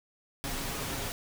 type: noise with comb filter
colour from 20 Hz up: pink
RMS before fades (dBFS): -35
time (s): 0.44-1.12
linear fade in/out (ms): 0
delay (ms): 7.3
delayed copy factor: +0.5
effects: none